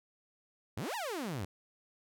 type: exponential two-way sweep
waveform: sawtooth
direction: up then down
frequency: 84.7 to 993 to 84.7 Hz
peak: -32 dBFS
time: 0.77-1.45 s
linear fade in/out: 5 ms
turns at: 0.95 s
effects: none